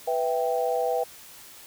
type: chord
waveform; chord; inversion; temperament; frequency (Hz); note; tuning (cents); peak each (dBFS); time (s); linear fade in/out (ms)
sine; E minor; second; equal; 493.9 / 659.3 / 784; B4 / E5 / G5; 0 / 0 / 0; -26 / -28 / -28; 0.07-1.04; 10
effects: white hiss -47 dBFS RMS until 1.66 s